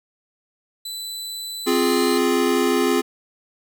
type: tone with pitch glide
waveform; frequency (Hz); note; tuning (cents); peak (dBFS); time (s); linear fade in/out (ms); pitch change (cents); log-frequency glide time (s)
sawtooth; 3992 to 4111; B7 to C8; +18 to -31; -26; 0.85-2.18; 5; +51; 1.65-1.98
type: chord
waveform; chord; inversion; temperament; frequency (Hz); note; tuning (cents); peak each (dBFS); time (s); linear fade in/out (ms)
square; F minor; second; equal; 261.6 / 349.2 / 415.3; C4 / F4 / Ab4; 0 / 0 / 0; -22; 1.66-3.02; 20
effects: none